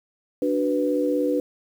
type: chord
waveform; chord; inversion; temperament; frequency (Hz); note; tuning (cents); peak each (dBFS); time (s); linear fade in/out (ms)
sine; B minor; first; equal; 293.7 / 370 / 493.9; D4 / F#4 / B4; 0 / 0 / 0; -23 / -28 / -23; 0.42-1.4; 2
effects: 8-bit